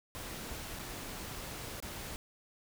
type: noise with dropouts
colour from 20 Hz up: pink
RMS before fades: -43 dBFS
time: 0.15-2.16 s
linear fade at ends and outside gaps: 0 ms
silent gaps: 0.789-0.793 / 1.802-1.825 s
effects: none